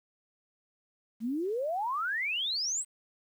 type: exponential sweep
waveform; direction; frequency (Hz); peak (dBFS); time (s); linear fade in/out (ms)
sine; up; 211.7 to 8430; -29; 1.2-2.85; 50
effects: 10-bit